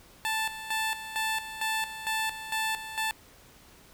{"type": "tone with tremolo", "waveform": "15% pulse", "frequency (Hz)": 880, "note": "A5", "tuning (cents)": 0, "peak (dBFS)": -21, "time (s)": [0.25, 3.11], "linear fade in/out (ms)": 0, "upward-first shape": "square", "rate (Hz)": 2.2, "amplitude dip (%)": 70, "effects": ["pink hiss -55 dBFS RMS until 3.93 s"]}